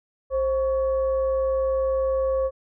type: tone with frequency modulation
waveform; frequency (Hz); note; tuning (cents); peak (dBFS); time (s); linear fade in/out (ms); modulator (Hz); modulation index
sine; 530; C5; +22; -20; 0.3-2.51; 50; 590; 0.39
effects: none